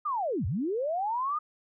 sine linear two-way sweep, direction down then up, 1249 to 73.42 to 1249 Hz, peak -27 dBFS, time 0.05-1.39 s, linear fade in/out 10 ms, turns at 0.46 s, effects none

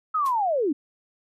sine linear sweep, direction down, 1306 to 261.6 Hz, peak -20 dBFS, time 0.14-0.73 s, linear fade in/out 10 ms
white noise with exponential decay, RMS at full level -37 dBFS, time 0.26-0.37 s, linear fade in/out 0 ms, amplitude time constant 23 ms
effects MP3 64 kbps

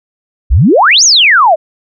sine exponential two-way sweep, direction up then down, 49 to 6920 to 584 Hz, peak -3 dBFS, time 0.5-1.56 s, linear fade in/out 20 ms, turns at 1.04 s, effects none

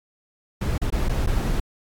brown noise with dropouts, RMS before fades -22 dBFS, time 0.61-1.6 s, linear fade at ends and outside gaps 5 ms, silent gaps 0.78-0.816 / 0.903-0.923 / 1.086-1.093 / 1.263-1.271 s, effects AAC 64 kbps

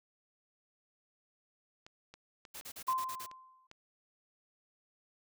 clicks, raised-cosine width 0.2 ms, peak -34 dBFS, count 7, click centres 1.865 / 2.14 / 2.452 / 2.611 / 2.899 / 3.314 / 3.714 s
white noise bursts, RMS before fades -46 dBFS, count 7, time 2.54-3.265 s, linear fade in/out 10 ms, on 71 ms, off 38 ms
sine tone with exponential decay, 1038 Hz, C6, 14 cents flat, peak -27 dBFS, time 2.88-3.67 s, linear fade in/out 5 ms, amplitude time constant 170 ms
effects none

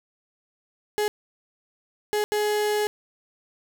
35% pulse tone bursts at uneven times, 419.9 Hz, G#4, 19 cents sharp, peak -20 dBFS, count 3, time 0.98-1.08 / 2.13-2.24 / 2.32-2.87 s, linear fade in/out 0 ms, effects none

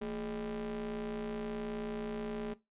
square ring-modulated tone, 97.2 Hz, G2, 14 cents flat, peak -34 dBFS, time 0.01-2.54 s, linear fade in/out 10 ms, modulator 321 Hz, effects noise-tail reverb RT60 0.2 s tail -18 dB re dry + resampled to 8000 Hz

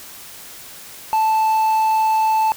triangle tone, 878 Hz, A5, 4 cents flat, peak -12 dBFS, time 1.13-2.52 s, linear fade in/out 0 ms, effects white hiss -38 dBFS RMS until 2.56 s

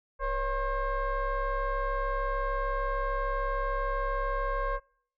sine tone with frequency modulation, 554.4 Hz, C#5, in tune, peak -26 dBFS, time 0.19-4.8 s, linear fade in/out 50 ms, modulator 521 Hz, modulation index 1.6, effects noise-tail reverb RT60 0.6 s tail -26 dB re dry + tanh soft clip ceiling -23 dBFS

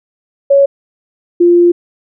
sine tone pair in turn, 557 / 347.9 Hz, C#5 / F4, +8 / -7 cents, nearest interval minor sixth, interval 815 cents, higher first, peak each -4 dBFS, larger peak neither, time 0.5-0.66 / 1.4-1.72 s, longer second, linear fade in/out 10 ms, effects none

